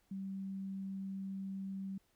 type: tone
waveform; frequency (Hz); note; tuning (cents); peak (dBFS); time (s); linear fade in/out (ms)
sine; 193.4; G3; -23; -39; 0.11-1.98; 5
effects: pink hiss -75 dBFS RMS until 2.15 s